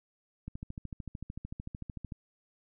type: click train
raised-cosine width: 5 ms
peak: -27 dBFS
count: 23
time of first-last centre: 0.48-2.122 s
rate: 13.4 Hz
effects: none